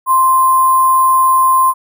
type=tone with sample-and-hold; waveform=sine; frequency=1046.5 Hz; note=C6; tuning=in tune; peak=-7 dBFS; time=0.06-1.74 s; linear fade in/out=50 ms; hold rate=11025 Hz; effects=none